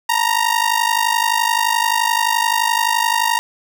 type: ring-modulated tone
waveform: sawtooth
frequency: 932.3 Hz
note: A#5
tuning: in tune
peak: -8 dBFS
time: 0.09-3.39 s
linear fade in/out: 0 ms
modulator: 25.8 Hz
effects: none